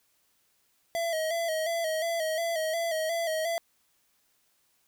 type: tone with vibrato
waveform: square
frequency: 652 Hz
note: E5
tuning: 19 cents flat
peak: -28 dBFS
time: 0.95-3.58 s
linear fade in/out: 0 ms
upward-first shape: square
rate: 2.8 Hz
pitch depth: 54 cents each way
effects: white hiss -70 dBFS RMS until 4.87 s